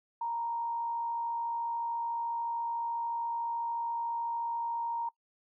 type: tone with frequency modulation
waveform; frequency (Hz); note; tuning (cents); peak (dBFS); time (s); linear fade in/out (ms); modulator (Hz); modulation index
sine; 932.3; A#5; 0; -31; 0.21-5.09; 5; 53.9; 0.23
effects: noise-tail reverb RT60 0.1 s tail -21 dB re dry